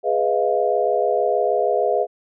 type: chord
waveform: sine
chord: F half-diminished seventh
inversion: first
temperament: equal with one note detuned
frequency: 415.3 / 493.9 / 632 / 698.5 Hz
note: Ab4 / Cb5 / Eb5 / F5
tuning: 0 / 0 / +27 / 0 cents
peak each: -22 dBFS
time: 0.03-2.07 s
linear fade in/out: 50 ms
effects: none